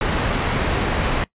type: low-pass noise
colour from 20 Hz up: pink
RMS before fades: -21 dBFS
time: 0.01-1.24 s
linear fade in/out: 2 ms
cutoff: 2800 Hz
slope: 12 dB/octave
effects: noise-tail reverb RT60 0.1 s tail -21 dB re dry + resampled to 8000 Hz